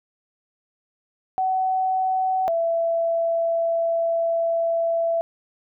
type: tone pair in turn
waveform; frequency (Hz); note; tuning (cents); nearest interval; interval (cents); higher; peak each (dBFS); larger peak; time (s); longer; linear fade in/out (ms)
sine; 753 / 667.6; F#5 / E5; +30 / +22; major second; 208; first; -19; neither; 1.38-2.48 / 2.48-5.21; second; 0
effects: none